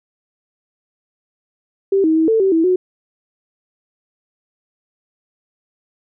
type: tone with pitch steps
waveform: sine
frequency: 390.9 / 317.9 / 320.9 / 446.1 / 384.9 / 325.9 / 366.6 Hz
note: G4 / D#4 / E4 / A4 / G4 / E4 / F#4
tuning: -5 / +37 / -46 / +24 / -32 / -20 / -16 cents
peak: -11 dBFS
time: 1.92-2.76 s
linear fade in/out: 5 ms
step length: 120 ms
effects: none